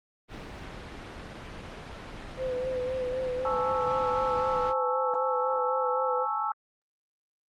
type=low-pass noise; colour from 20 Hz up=pink; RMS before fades=-41 dBFS; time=0.28-4.74 s; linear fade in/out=50 ms; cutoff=3200 Hz; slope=12 dB/octave
type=tone with vibrato; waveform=sine; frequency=510 Hz; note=C5; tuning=44 cents flat; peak=-28 dBFS; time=2.37-6.27 s; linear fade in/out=50 ms; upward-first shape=sine; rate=3.9 Hz; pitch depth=35 cents each way
type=chord; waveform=sine; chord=A major seventh; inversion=third; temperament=equal with one note detuned; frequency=834.9 / 880 / 1108.7 / 1318.5 Hz; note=G#5 / A5 / C#6 / E6; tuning=+9 / 0 / 0 / 0 cents; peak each=-33 / -33 / -36 / -30 dBFS; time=3.45-6.52 s; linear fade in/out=2 ms
effects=Opus 24 kbps